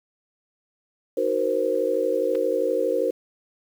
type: chord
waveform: sine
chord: C half-diminished seventh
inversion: first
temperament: just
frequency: 314 / 376.7 / 470.9 / 523.3 Hz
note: Eb4 / Gb4 / Bb4 / C5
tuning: +16 / +31 / +18 / 0 cents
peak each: -30 / -28 / -24 / -24 dBFS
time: 1.17-3.11 s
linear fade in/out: 5 ms
type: clicks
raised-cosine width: 0.3 ms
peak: -25 dBFS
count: 2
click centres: 2.351 / 2.355 s
effects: 8-bit